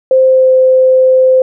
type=tone with pitch glide; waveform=sine; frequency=522 to 517.8 Hz; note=C5 to C5; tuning=-4 to -18 cents; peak=-4 dBFS; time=0.11-1.42 s; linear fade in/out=2 ms; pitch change=-14 cents; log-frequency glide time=0.26-0.52 s; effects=none